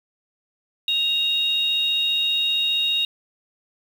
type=tone pair together; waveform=sine; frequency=2799 / 3754 Hz; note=F7 / A#7; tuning=+3 / +11 cents; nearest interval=perfect fourth; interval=508 cents; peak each=-24 / -20 dBFS; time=0.88-3.05 s; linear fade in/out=2 ms; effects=7-bit